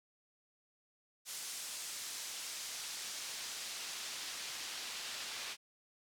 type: noise with band-pass filter sweep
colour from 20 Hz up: pink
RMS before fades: -44 dBFS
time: 1.25-5.57 s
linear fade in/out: 50 ms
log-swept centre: 7400 to 3900 Hz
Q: 0.85
effects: none